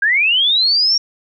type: linear sweep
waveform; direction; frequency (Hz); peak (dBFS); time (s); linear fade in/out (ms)
sine; up; 1568 to 5610; -11; 0.02-0.98; 5
effects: none